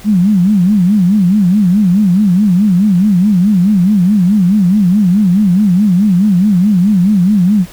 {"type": "tone with vibrato", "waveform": "sine", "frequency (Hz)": 193, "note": "G3", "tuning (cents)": -27, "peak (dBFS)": -6, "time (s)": [0.04, 7.66], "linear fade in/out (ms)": 50, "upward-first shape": "sine", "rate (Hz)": 4.7, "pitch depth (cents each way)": 190, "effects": ["pink hiss -36 dBFS RMS until 7.72 s"]}